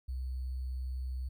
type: tone with sample-and-hold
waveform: sine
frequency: 64.1 Hz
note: C2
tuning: 35 cents flat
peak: -34 dBFS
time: 0.08-1.29 s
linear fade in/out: 10 ms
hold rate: 4410 Hz
effects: none